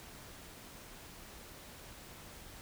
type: silence
effects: pink hiss -52 dBFS RMS until 2.61 s